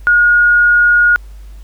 sine tone, 1438 Hz, F#6, 50 cents flat, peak -6 dBFS, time 0.07-1.16 s, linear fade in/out 0 ms, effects added 50 Hz sine -30 dBFS peak until 1.63 s + pink hiss -50 dBFS RMS until 1.63 s

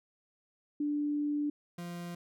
sine / 40% pulse tone pair in turn, 293.7 / 173.58 Hz, D4 / F3, 0 / -10 cents, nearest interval major sixth, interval 910 cents, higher first, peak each -29 / -38 dBFS, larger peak first, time 0.8-1.5 / 1.78-2.15 s, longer first, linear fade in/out 5 ms, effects none

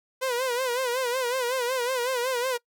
sawtooth tone with vibrato, 501 Hz, B4, 25 cents sharp, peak -21 dBFS, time 0.21-2.58 s, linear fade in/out 20 ms, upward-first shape sine, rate 5.4 Hz, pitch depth 96 cents each way, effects noise-tail reverb RT60 0.1 s tail -23 dB re dry

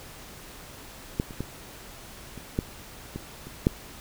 clicks, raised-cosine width 3 ms, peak -11 / -27 / -17 / -26 / -11 / -20 / -27 / -6 dBFS, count 8, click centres 1.199 / 1.308 / 1.406 / 2.377 / 2.589 / 3.16 / 3.47 / 3.669 s, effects pink hiss -45 dBFS RMS until 4 s

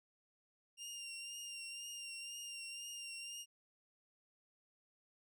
20% pulse tone with vibrato, 2790 Hz, F7, 2 cents flat, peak -40 dBFS, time 0.77-3.46 s, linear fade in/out 50 ms, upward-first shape triangle, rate 2 Hz, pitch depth 36 cents each way, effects none

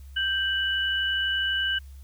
sine tone pair together, 1568 / 2960 Hz, G6 / F#7, 0 / 0 cents, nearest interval major seventh, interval 1100 cents, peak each -26 dBFS, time 0.16-1.79 s, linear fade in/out 10 ms, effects added 68 Hz sine -41 dBFS peak until 2.03 s + white hiss -61 dBFS RMS until 2.03 s

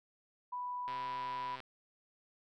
sine tone, 987.8 Hz, B5, in tune, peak -37 dBFS, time 0.52-1.56 s, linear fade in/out 10 ms
click train, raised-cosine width 0.3 ms, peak -31 dBFS, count 95, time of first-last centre 0.88-1.603 s, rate 130 Hz
effects none

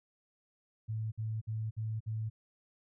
sine tone bursts, 110 Hz, A2, in tune, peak -33 dBFS, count 5, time 0.88-2.3 s, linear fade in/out 20 ms, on 240 ms, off 55 ms, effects none

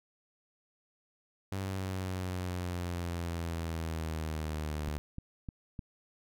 sawtooth exponential sweep, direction down, 97.2 to 74.6 Hz, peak -30 dBFS, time 1.52-4.98 s, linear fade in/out 0 ms
click train, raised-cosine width 5 ms, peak -27 dBFS, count 4, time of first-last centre 4.88-5.792 s, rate 3.29 Hz
effects none

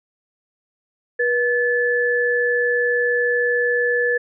sine tone pair together, 484.2 / 1733 Hz, B4 / A6, -34 / -27 cents, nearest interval octave + minor seventh, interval 2207 cents, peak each -19 dBFS, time 1.19-4.18 s, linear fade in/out 10 ms, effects none

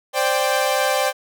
sawtooth chord, C suspended second, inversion none, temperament equal with one note detuned, 523.3 / 587.3 / 786.7 Hz, C5 / D5 / G5, 0 / 0 / +6 cents, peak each -18 dBFS, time 0.13-1.13 s, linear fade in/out 50 ms, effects none

